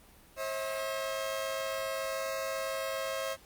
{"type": "tone pair together", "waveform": "sawtooth", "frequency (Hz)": [537, 644.3], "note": ["C5", "E5"], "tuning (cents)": [45, -40], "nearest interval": "minor third", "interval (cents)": 315, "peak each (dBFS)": [-31, -33], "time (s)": [0.36, 3.37], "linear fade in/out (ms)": 50, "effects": ["pink hiss -58 dBFS RMS until 3.45 s", "Opus 32 kbps"]}